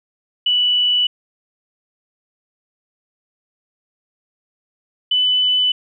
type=tone pair in turn; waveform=sine; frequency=2960 / 2998 Hz; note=F#7 / F#7; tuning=0 / +22 cents; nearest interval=unison; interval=22 cents; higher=second; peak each=-13 dBFS; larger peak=neither; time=0.46-1.07 / 5.11-5.72 s; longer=neither; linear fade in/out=5 ms; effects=none